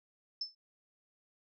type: tone with exponential decay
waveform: sine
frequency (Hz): 5274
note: E8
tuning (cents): 0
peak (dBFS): -31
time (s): 0.41-0.55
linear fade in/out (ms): 5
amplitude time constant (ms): 30
effects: none